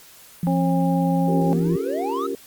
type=tone with pitch glide; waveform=sine; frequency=172 to 169.34 Hz; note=F3 to E3; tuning=-26 to +47 cents; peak=-19 dBFS; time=0.43-1.76 s; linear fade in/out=2 ms; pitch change=-27 cents; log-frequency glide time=1.25-1.41 s
type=harmonic tone; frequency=270 Hz; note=C#4; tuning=45 cents flat; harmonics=1 / 2 / 3; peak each=-23 / -27 / -26 dBFS; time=0.47-1.53 s; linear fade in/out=0 ms
type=chord; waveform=sine; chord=G half-diminished seventh; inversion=second; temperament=equal; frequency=277.2 / 349.2 / 392 / 466.2 Hz; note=Db4 / F4 / G4 / Bb4; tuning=0 / 0 / 0 / 0 cents; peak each=-30 / -32 / -27 / -30 dBFS; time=1.28-2.35 s; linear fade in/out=2 ms
type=exponential sweep; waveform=triangle; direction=up; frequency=210.2 to 1334 Hz; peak=-24 dBFS; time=1.51-2.27 s; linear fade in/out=10 ms
effects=white hiss -47 dBFS RMS until 2.46 s + Opus 48 kbps